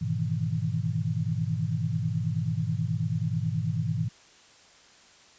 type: chord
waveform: sine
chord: E major seventh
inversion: first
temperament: equal with one note detuned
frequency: 103.83 / 122.83 / 155.56 / 164.81 Hz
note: G#2 / B2 / D#3 / E3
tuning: 0 / -9 / 0 / 0 cents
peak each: -31 dBFS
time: 0.01-4.09 s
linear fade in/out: 10 ms
effects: white hiss -55 dBFS RMS until 5.38 s + resampled to 16000 Hz